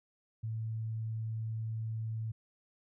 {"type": "tone", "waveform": "sine", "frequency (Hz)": 111.3, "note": "A2", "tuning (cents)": 20, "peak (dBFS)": -34, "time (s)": [0.43, 2.32], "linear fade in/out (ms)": 10, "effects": []}